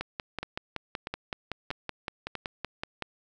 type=two click trains; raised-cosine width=0.3 ms; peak=-18 / -16 dBFS; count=4 / 17; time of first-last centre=0.43-2.353 / 0.01-3.023 s; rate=1.56 / 5.31 Hz; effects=none